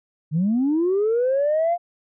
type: linear sweep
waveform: sine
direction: up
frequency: 144.2 to 708 Hz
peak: -16 dBFS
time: 0.31-1.78 s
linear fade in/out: 50 ms
effects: tanh soft clip ceiling -14 dBFS